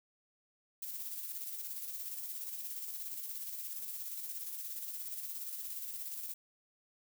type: noise with tremolo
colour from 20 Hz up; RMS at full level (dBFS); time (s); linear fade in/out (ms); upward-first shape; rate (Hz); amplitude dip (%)
violet; -41; 0.82-6.34; 5; square; 17; 35
effects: none